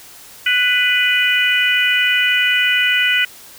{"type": "harmonic tone with a mistuned harmonic", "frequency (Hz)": 493.9, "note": "B4", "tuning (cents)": 0, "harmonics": [3, 4, 5, 6], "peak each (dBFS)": [-18, -18, -18, -18], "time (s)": [0.46, 3.25], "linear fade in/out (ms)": 5, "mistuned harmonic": 4, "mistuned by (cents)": 16, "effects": ["white hiss -40 dBFS RMS until 3.58 s"]}